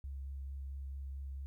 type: tone with vibrato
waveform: sine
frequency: 68.1 Hz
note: C#2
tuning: 30 cents flat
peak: -40 dBFS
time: 0.04-1.46 s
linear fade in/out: 0 ms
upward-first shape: sine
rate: 4.5 Hz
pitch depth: 14 cents each way
effects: 13-bit